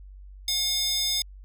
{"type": "tone with high-pass filter", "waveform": "square", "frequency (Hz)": 721, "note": "F#5", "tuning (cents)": -45, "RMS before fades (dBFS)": -26, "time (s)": [0.48, 1.22], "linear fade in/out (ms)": 2, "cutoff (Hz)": 4300, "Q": 6, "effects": ["added 48 Hz sine -42 dBFS peak until 1.44 s"]}